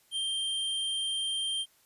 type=tone; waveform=square; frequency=3165 Hz; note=G7; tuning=16 cents sharp; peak=-30 dBFS; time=0.11-1.66 s; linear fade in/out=50 ms; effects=white hiss -65 dBFS RMS until 1.85 s + resampled to 32000 Hz